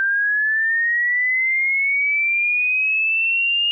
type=linear sweep; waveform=sine; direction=up; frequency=1568 to 2848 Hz; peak=-16 dBFS; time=0-3.71 s; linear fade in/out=0 ms; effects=none